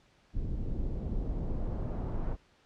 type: noise with low-pass filter sweep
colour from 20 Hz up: brown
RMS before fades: -33 dBFS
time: 0.33-2.37 s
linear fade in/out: 50 ms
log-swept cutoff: 300 to 1100 Hz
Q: 0.88
effects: pink hiss -65 dBFS RMS until 2.65 s + low-pass 5000 Hz 12 dB/octave